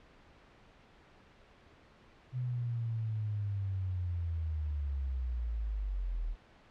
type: linear sweep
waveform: sine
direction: down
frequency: 127 to 37.85 Hz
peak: -32 dBFS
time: 2.32-6.36 s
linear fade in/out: 50 ms
effects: pink hiss -60 dBFS RMS until 6.7 s + low-pass 3000 Hz 12 dB/octave